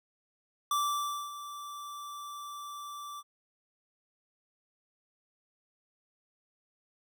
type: tone with ADSR envelope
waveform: square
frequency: 1167 Hz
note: D6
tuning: 11 cents flat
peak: -27 dBFS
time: 0.71-3.23 s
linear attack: 3 ms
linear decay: 590 ms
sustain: -14 dB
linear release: 42 ms
effects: none